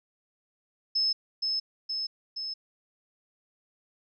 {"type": "tone with echo", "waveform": "sine", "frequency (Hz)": 5210, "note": "E8", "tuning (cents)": -21, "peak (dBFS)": -23, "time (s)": [0.95, 1.13], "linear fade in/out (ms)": 10, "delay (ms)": 470, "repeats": 3, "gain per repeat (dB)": -3, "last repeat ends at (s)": 2.54, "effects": []}